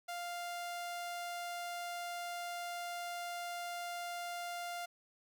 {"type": "tone", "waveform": "sawtooth", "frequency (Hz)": 698.5, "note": "F5", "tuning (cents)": 0, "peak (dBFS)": -36, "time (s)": [0.08, 4.86], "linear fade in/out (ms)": 10, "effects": []}